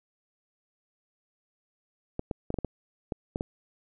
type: clicks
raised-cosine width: 2 ms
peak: -17 dBFS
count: 9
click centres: 2.194 / 2.312 / 2.504 / 2.542 / 2.587 / 2.647 / 3.122 / 3.359 / 3.409 s
effects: none